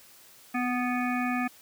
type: harmonic tone with a mistuned harmonic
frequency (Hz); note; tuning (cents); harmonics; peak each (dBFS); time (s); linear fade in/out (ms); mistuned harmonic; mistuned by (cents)
246.9; B3; 0; 1 / 3 / 5 / 7 / 9 / 10; -28 / -33 / -35 / -36 / -38 / -38; 0.54-1.48; 10; 1; +15
effects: white hiss -54 dBFS RMS until 1.61 s + high-pass 80 Hz 12 dB/octave